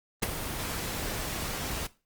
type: noise with ADSR envelope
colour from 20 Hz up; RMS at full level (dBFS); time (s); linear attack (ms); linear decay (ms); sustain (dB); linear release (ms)
pink; -22; 0.22-1.87; 12; 14; -12; 7
effects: noise-tail reverb RT60 0.3 s tail -18 dB re dry + Opus 24 kbps